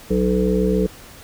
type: harmonic tone with a mistuned harmonic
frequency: 61.74 Hz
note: B1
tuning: in tune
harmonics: 1 / 3 / 5 / 7 / 8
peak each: -24 / -19 / -25 / -20 / -25 dBFS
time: 0.1-0.87 s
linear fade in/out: 10 ms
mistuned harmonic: 8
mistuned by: +20 cents
effects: pink hiss -42 dBFS RMS until 1.23 s